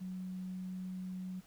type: tone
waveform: sine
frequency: 185 Hz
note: F#3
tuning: in tune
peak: -39 dBFS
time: 0-1.41 s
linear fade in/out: 20 ms
effects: pink hiss -64 dBFS RMS until 1.46 s